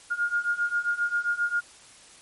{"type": "beating tone pair", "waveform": "sine", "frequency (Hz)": [1416, 1423.5], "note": ["F6", "F6"], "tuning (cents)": [23, 33], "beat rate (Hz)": 7.5, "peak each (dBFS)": [-28, -26], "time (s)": [0.1, 1.61], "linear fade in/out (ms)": 20, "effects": ["white hiss -51 dBFS RMS until 2.21 s", "MP3 48 kbps"]}